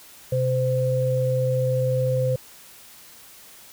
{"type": "tone pair together", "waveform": "sine", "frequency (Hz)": [128.7, 514.8], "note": ["C3", "C5"], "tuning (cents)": [-28, -28], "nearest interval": "2 octaves", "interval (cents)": 2400, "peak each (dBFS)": -22, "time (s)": [0.32, 2.36], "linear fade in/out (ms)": 5, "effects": ["white hiss -47 dBFS RMS until 3.72 s"]}